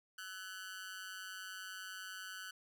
sawtooth tone with amplitude modulation, 1500 Hz, F#6, 23 cents sharp, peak -38 dBFS, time 0.18-2.51 s, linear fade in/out 5 ms, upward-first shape sine, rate 190 Hz, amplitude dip 85%, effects none

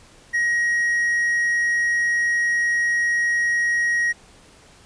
triangle tone, 1891 Hz, A#6, 24 cents sharp, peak -16 dBFS, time 0.33-4.13 s, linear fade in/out 20 ms, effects pink hiss -50 dBFS RMS until 4.85 s + resampled to 22050 Hz

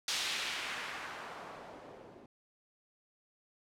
blue noise with low-pass filter sweep, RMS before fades -41 dBFS, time 0.08-2.26 s, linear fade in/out 2 ms, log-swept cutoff 4400 to 350 Hz, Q 1.1, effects none

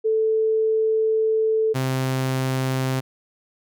sine / sawtooth tone pair in turn, 440 / 131.12 Hz, A4 / C3, 0 / +4 cents, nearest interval octave + major sixth, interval 2096 cents, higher first, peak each -17 dBFS, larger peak neither, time 0.04-1.74 / 1.74-3.01 s, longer first, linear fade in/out 20 ms, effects none

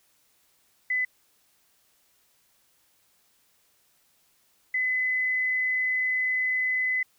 sine tone pair in turn, 2009 / 2018 Hz, B6 / B6, +29 / +37 cents, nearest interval unison, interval 8 cents, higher second, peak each -23 dBFS, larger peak neither, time 0.9-1.05 / 4.74-7.03 s, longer second, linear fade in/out 5 ms, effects white hiss -66 dBFS RMS until 7.18 s

